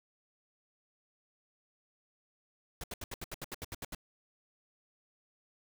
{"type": "noise bursts", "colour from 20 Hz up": "pink", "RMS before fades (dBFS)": -41, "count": 12, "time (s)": [2.81, 3.949], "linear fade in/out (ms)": 2, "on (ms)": 28, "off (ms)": 73, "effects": []}